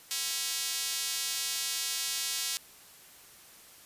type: tone with high-pass filter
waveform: square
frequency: 149.2 Hz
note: D3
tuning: 28 cents sharp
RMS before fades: -33 dBFS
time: 0.11-2.57 s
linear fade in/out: 0 ms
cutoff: 4300 Hz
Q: 0.9
effects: white hiss -54 dBFS RMS until 3.85 s + resampled to 32000 Hz